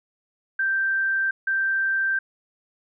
sine tone pair in turn, 1568 / 1568 Hz, G6 / G6, 0 / 0 cents, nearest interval unison, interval 0 cents, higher neither, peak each -20 dBFS, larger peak neither, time 0.59-1.31 / 1.47-2.19 s, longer neither, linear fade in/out 5 ms, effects none

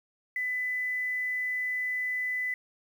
sine tone with quantisation, 2000 Hz, B6, 21 cents sharp, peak -28 dBFS, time 0.36-2.54 s, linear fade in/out 2 ms, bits 9, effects none

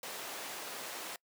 pink high-pass noise, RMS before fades -43 dBFS, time 0.03-1.16 s, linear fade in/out 2 ms, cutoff 450 Hz, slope 12 dB/octave, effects noise-tail reverb RT60 0.1 s tail -25 dB re dry

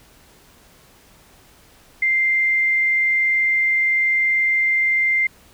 sine tone, 2093 Hz, C7, in tune, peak -15 dBFS, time 2.02-5.27 s, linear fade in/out 5 ms, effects pink hiss -51 dBFS RMS until 5.53 s

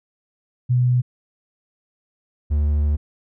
sine / triangle tone pair in turn, 124.3 / 73.91 Hz, B2 / D2, +12 / +12 cents, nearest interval major sixth, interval 900 cents, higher first, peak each -14 dBFS, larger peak neither, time 0.69-1.02 / 2.5-2.97 s, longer second, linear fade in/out 20 ms, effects none

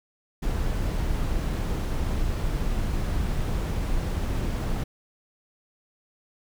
brown noise, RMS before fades -26 dBFS, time 0.42-4.84 s, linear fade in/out 10 ms, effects none

